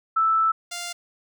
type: tone pair in turn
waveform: sine / 5% pulse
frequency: 1318.5 / 698.5 Hz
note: E6 / F5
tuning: 0 / 0 cents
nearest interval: major seventh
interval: 1100 cents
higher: first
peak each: -17 / -19 dBFS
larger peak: first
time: 0.16-0.52 / 0.71-0.93 s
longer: first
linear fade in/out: 10 ms
effects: none